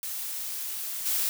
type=noise with level steps; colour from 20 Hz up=blue; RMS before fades=-34 / -27 dBFS; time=0.03-1.29 s; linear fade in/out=0 ms; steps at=1.05 s; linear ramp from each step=20 ms; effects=none